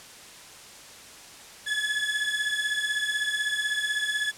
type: beating tone pair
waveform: 30% pulse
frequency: 1700 / 1716 Hz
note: G#6 / A6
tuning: +40 / -44 cents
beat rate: 16 Hz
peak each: -26 dBFS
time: 1.66-4.32 s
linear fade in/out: 20 ms
effects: white hiss -46 dBFS RMS until 4.37 s + low-pass 9000 Hz 12 dB/octave